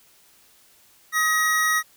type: tone pair together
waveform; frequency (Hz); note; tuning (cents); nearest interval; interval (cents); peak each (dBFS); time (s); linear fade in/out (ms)
square; 1261.6 / 1905; D#6 / A#6; +24 / +37; perfect fifth; 713; -24 / -21; 1.12-1.83; 50
effects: white hiss -56 dBFS RMS until 1.96 s